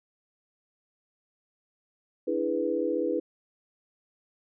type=chord; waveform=sine; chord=E dominant seventh; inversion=third; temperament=equal; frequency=293.7 / 329.6 / 415.3 / 493.9 Hz; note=D4 / E4 / G#4 / B4; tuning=0 / 0 / 0 / 0 cents; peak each=-33 / -30 / -32 / -29 dBFS; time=2.27-3.2 s; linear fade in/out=10 ms; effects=none